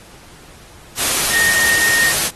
sine tone in noise, 1850 Hz, A#6, 14 cents flat, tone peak -14 dBFS, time 1.3-2.14 s, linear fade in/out 50 ms, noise white, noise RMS -17 dBFS, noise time 0.96-2.31 s, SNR 0 dB, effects pink hiss -43 dBFS RMS until 2.35 s + AAC 32 kbps

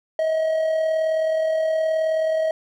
triangle tone with amplitude modulation, 637 Hz, D#5, 41 cents sharp, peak -15 dBFS, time 0.19-2.51 s, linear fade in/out 2 ms, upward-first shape sine, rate 39 Hz, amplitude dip 35%, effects none

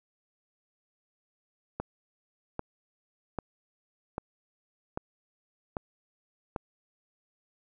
click train, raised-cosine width 1 ms, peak -18 dBFS, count 7, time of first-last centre 1.8-6.562 s, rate 1.26 Hz, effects none

